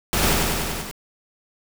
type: noise with echo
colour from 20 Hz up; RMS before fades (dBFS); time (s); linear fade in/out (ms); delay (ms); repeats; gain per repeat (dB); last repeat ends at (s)
pink; -21; 0.13-0.33; 0; 97; 6; -2; 0.912
effects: none